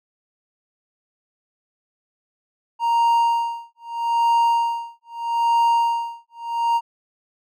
triangle tone with tremolo, 932.3 Hz, A#5, in tune, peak -12 dBFS, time 2.79-6.81 s, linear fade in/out 50 ms, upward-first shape sine, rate 0.79 Hz, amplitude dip 100%, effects none

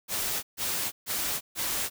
white noise bursts, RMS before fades -30 dBFS, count 4, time 0.08-1.9 s, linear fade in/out 50 ms, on 350 ms, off 140 ms, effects none

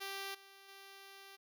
5% pulse tone with level steps, 392 Hz, G4, in tune, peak -30 / -46 / -42 dBFS, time 0-1.37 s, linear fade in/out 20 ms, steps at 0.34 / 0.68 s, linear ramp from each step 10 ms, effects none

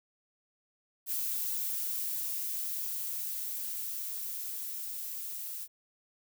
violet noise with level ramp, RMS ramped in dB -33 to -40 dBFS, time 1.06-5.68 s, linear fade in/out 50 ms, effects none

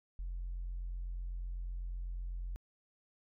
sine tone, 44 Hz, F1, 14 cents sharp, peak -36 dBFS, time 0.19-2.56 s, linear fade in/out 0 ms, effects tanh soft clip ceiling -34 dBFS

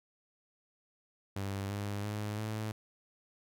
sawtooth tone with pitch steps, 98.5 / 101.68 / 104.96 / 108.35 Hz, G2 / G#2 / G#2 / A2, +9 / -36 / +19 / -26 cents, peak -31 dBFS, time 1.36-2.72 s, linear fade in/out 5 ms, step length 340 ms, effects none

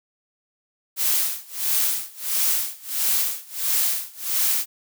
blue noise with tremolo, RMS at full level -20 dBFS, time 0.96-4.66 s, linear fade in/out 50 ms, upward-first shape sine, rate 1.5 Hz, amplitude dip 95%, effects none

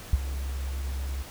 sine tone with ADSR envelope, 67 Hz, C2, 42 cents sharp, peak -14 dBFS, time 0.13-1.24 s, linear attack 4 ms, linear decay 32 ms, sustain -15 dB, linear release 29 ms, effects pink hiss -44 dBFS RMS until 1.3 s

